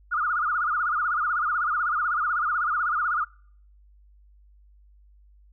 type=tone with vibrato; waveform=sine; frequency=1318.5 Hz; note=E6; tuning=in tune; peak=-22 dBFS; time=0.11-3.25 s; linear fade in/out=20 ms; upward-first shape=sine; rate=16 Hz; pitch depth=180 cents each way; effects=noise-tail reverb RT60 0.6 s tail -26 dB re dry + added 50 Hz sine -52 dBFS peak until 5.52 s